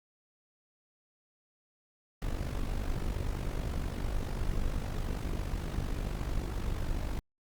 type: noise with amplitude modulation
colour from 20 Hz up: brown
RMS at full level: -30 dBFS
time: 2.22-7.19 s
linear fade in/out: 0 ms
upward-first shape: sine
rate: 48.9 Hz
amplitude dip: 70%
effects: Opus 48 kbps